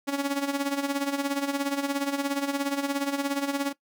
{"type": "tone with tremolo", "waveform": "sawtooth", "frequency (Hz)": 280, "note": "C#4", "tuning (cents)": 18, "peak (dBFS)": -19, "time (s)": [0.07, 3.73], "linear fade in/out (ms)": 20, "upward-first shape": "sine", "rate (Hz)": 17, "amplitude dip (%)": 70, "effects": ["noise-tail reverb RT60 0.1 s tail -18 dB re dry"]}